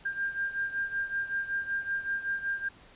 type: beating tone pair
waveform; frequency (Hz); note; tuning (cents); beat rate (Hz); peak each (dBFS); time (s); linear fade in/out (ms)
sine; 1596 / 1601.3; G6 / G6; +31 / +36; 5.3; -31 / -35; 0.05-2.69; 10
effects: pink hiss -55 dBFS RMS until 2.95 s + resampled to 8000 Hz